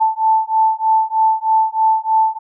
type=beating tone pair; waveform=sine; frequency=880 / 883.2 Hz; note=A5 / A5; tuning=0 / +6 cents; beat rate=3.2 Hz; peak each=-15 dBFS; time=0-2.39 s; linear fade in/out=20 ms; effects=none